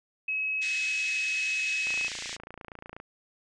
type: tone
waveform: sine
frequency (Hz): 2563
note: E7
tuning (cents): -49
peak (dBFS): -27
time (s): 0.28-2.08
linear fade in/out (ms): 5
type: band-pass noise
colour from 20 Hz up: pink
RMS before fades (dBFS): -38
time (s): 0.61-2.37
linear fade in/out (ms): 20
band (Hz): 1800 to 7700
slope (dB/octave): 48
type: click train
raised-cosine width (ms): 0.5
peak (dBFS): -27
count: 33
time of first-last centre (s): 1.87-3.001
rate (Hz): 28.3
effects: none